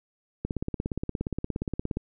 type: click train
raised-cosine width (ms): 3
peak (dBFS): -16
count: 27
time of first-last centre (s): 0.45-1.97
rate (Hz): 17.1
effects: none